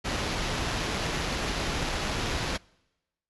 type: noise with sample-and-hold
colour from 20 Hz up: pink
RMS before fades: -30 dBFS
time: 0.04-2.58 s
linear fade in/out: 20 ms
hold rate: 8820 Hz
effects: noise-tail reverb RT60 1.0 s tail -26 dB re dry + resampled to 24000 Hz